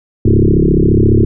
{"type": "tone with frequency modulation", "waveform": "sine", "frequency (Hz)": 120.2, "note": "B2", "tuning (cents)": -46, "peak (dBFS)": -6, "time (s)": [0.25, 1.25], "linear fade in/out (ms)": 5, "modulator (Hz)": 34.5, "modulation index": 7.9, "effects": []}